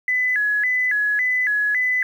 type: tone with vibrato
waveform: sine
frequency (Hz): 1838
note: A#6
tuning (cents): -25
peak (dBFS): -17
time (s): 0.08-2.03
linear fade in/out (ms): 2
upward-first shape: square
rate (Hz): 1.8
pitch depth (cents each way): 150
effects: 8-bit